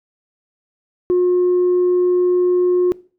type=tone; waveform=sine; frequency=359.3 Hz; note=F4; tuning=49 cents sharp; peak=-10 dBFS; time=1.1-2.92 s; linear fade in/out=0 ms; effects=noise-tail reverb RT60 0.4 s tail -22 dB re dry + tanh soft clip ceiling -10 dBFS